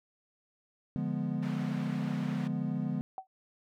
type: chord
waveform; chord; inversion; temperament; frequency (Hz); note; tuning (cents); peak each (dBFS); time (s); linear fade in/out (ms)
triangle; D diminished seventh; none; equal; 146.83 / 174.61 / 207.7 / 246.9; D3 / F3 / Ab3 / Cb4; 0 / 0 / 0 / 0; -34; 0.96-3.01; 0
type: band-pass noise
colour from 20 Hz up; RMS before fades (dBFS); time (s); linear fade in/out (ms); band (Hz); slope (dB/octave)
white; -48; 1.42-2.48; 10; 220 to 1900; 12
type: tone with exponential decay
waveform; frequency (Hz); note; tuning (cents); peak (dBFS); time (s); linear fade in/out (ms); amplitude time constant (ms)
sine; 760; F#5; +46; -32; 3.18-3.27; 1; 18
effects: none

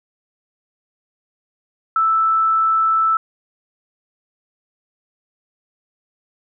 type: tone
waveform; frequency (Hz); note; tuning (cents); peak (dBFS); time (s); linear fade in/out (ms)
sine; 1318.5; E6; 0; -13; 1.96-3.17; 2
effects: none

